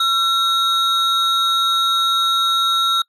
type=tone pair together; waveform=triangle; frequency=1352 / 3770 Hz; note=E6 / A#7; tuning=+43 / +19 cents; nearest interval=octave + tritone; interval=1776 cents; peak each=-14 dBFS; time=0-3.02 s; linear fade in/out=5 ms; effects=noise-tail reverb RT60 0.1 s tail -26 dB re dry + tanh soft clip ceiling -10 dBFS

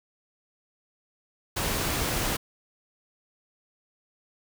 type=noise; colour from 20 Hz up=pink; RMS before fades=-28 dBFS; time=1.56-2.37 s; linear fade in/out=10 ms; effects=none

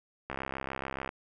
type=click train; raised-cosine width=0.5 ms; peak=-20 dBFS; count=54; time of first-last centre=0.3-1.091 s; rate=67 Hz; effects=none

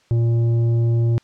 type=tone with tanh clipping; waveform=sine; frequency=116.54 Hz; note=A#2; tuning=in tune; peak=-16 dBFS; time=0.11-1.18 s; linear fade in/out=0 ms; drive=8 dB; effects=white hiss -58 dBFS RMS until 1.23 s + low-pass 5000 Hz 12 dB/octave

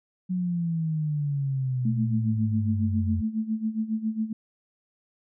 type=exponential sweep; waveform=sine; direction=down; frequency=185 to 88.1 Hz; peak=-24 dBFS; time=0.29-3.22 s; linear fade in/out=20 ms
type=tone with tremolo; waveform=sine; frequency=219.6 Hz; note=A3; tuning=3 cents flat; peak=-22 dBFS; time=1.85-4.33 s; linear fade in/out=5 ms; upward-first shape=sine; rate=7.3 Hz; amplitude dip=80%
effects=none

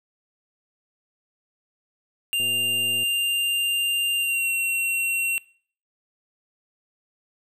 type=tone with pitch glide; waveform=square; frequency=2794 to 2732 Hz; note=F7 to F7; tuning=0 to -39 cents; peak=-22 dBFS; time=2.33-5.38 s; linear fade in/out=0 ms; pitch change=-39 cents; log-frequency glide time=4.17-4.49 s
type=click train; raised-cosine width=2 ms; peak=-28 dBFS; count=75; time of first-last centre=2.4-3.032 s; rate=117 Hz
effects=noise-tail reverb RT60 0.5 s tail -23 dB re dry

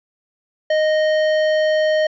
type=tone with hard clipping; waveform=sine; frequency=620 Hz; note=D#5; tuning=6 cents flat; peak=-16 dBFS; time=0.7-2.07 s; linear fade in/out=5 ms; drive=12 dB; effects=resampled to 16000 Hz

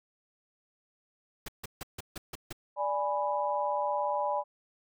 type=noise bursts; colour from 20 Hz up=pink; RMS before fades=-39 dBFS; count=7; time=1.46-2.528 s; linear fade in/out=5 ms; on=24 ms; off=150 ms
type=chord; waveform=sine; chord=G# diminished; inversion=second; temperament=equal; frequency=587.3 / 830.6 / 987.8 Hz; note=D5 / G#5 / B5; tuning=0 / 0 / 0 cents; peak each=-32 dBFS; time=2.76-4.44 s; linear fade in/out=50 ms
effects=none

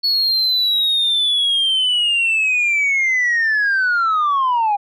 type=linear sweep; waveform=sine; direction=down; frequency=4405 to 797 Hz; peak=-12 dBFS; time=0.03-4.77 s; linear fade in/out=20 ms; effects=tanh soft clip ceiling -12 dBFS

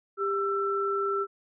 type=tone pair together; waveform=sine; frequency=397.2 / 1336 Hz; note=G4 / E6; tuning=+23 / +23 cents; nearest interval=octave + major sixth; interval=2100 cents; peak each=-28 dBFS; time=0.17-1.27 s; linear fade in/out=50 ms; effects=none

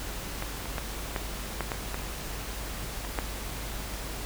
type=clicks; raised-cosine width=0.5 ms; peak=-19 / -23 / -16 / -14 / -14 / -15 / -17 / -22 / -13 dBFS; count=9; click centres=0.424 / 0.657 / 0.782 / 1.162 / 1.607 / 1.718 / 1.944 / 3.049 / 3.188 s; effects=added 50 Hz sine -38 dBFS peak until 4.25 s + pink hiss -38 dBFS RMS until 4.25 s

